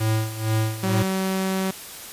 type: tone with tremolo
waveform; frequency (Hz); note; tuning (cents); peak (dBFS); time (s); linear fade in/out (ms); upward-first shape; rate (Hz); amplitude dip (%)
square; 110; A2; 0; -19; 0-1.03; 10; sine; 2.2; 80
type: tone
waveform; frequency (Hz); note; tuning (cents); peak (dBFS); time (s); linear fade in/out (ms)
sawtooth; 190; F#3; +46; -18; 0.83-1.71; 5
effects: white hiss -38 dBFS RMS until 2.12 s + resampled to 32000 Hz